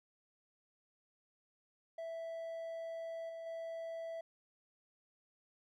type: tone with level steps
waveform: triangle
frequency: 659.3 Hz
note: E5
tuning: in tune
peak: -39 / -42 / -39 dBFS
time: 1.98-4.21 s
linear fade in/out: 5 ms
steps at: 3.29 / 3.46 s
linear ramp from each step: 5 ms
effects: none